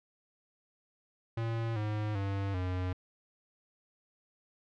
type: tone with pitch steps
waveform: square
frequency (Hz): 114.5 / 106.22 / 98.53 / 91.41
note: A#2 / G#2 / G2 / F#2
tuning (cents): -31 / +39 / +9 / -20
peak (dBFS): -32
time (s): 1.37-2.93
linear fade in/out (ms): 5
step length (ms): 390
effects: low-pass 3000 Hz 12 dB/octave